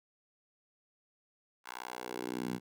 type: tone with high-pass filter sweep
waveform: 10% pulse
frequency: 61.74 Hz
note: B1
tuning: in tune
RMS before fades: -40 dBFS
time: 1.64-2.6 s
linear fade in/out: 50 ms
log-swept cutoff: 1200 to 170 Hz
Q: 1.7
effects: none